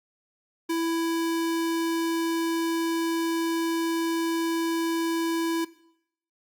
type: tone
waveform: square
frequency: 331.1 Hz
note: E4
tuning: 8 cents sharp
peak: -25 dBFS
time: 0.69-5.65 s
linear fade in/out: 10 ms
effects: noise-tail reverb RT60 0.7 s tail -18 dB re dry + Opus 48 kbps